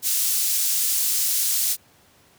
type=high-pass noise; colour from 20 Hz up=pink; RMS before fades=-22 dBFS; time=0.02-1.77 s; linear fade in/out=50 ms; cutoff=6700 Hz; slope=12 dB/octave; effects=pink hiss -56 dBFS RMS until 2.38 s + high-pass 80 Hz 12 dB/octave